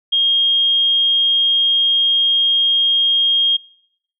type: tone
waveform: sine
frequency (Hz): 3240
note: G#7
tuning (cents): -43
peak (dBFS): -12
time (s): 0.12-3.57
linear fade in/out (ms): 10
effects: noise-tail reverb RT60 0.8 s tail -26 dB re dry